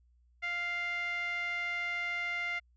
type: tone with band-pass filter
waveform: sawtooth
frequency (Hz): 698.5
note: F5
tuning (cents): 0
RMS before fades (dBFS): -35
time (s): 0.42-2.6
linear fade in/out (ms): 20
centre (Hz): 2000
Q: 5.2
effects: added 60 Hz sine -63 dBFS peak until 2.76 s + resampled to 16000 Hz

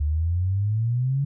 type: exponential sweep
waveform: sine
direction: up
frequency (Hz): 72.1 to 142.7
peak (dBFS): -20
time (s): 0-1.25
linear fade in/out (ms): 10
effects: none

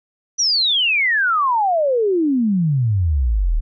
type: exponential sweep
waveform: sine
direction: down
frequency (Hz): 6000 to 35.31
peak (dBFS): -14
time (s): 0.38-3.61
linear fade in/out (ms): 20
effects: none

